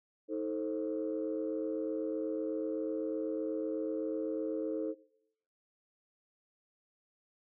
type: chord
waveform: sine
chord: A diminished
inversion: second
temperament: just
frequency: 316.8 / 440 / 528 Hz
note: Eb4 / A4 / C5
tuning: +31 / 0 / +16 cents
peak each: -35 / -36 / -39 dBFS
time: 0.28-4.95 s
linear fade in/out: 50 ms
effects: noise-tail reverb RT60 0.7 s tail -18 dB re dry + tanh soft clip ceiling -25 dBFS